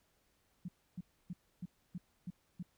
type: tone bursts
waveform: sine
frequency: 177.8 Hz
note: F3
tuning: 31 cents sharp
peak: -39 dBFS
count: 7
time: 0.65-2.628 s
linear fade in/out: 5 ms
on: 34 ms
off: 290 ms
effects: pink hiss -75 dBFS RMS until 2.77 s